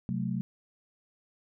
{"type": "chord", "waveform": "sine", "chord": "F# diminished", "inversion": "second", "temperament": "equal", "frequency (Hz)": [130.81, 185, 220], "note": ["C3", "F#3", "A3"], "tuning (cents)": [0, 0, 0], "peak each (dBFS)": [-34, -32, -34], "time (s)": [0.09, 0.41], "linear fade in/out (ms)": 0, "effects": []}